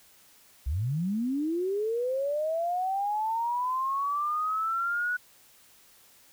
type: linear sweep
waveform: sine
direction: up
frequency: 59 to 1480 Hz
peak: -26 dBFS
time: 0.66-5.17 s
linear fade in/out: 10 ms
effects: white hiss -58 dBFS RMS until 6.32 s